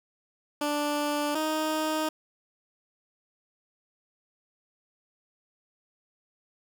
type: tone pair in turn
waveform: 15% pulse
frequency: 293.7 / 311.5 Hz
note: D4 / D#4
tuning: 0 / +2 cents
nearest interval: minor second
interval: 102 cents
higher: second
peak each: -20 dBFS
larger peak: neither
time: 0.61-1.35 / 1.35-2.09 s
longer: neither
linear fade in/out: 5 ms
effects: none